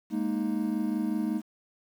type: chord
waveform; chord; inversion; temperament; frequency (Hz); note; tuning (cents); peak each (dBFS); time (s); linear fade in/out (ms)
triangle; Ab suspended second; none; equal; 207.7 / 233.1 / 311.1; Ab3 / Bb3 / Eb4; 0 / 0 / 0; -29; 0.1-1.42; 50
effects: 9-bit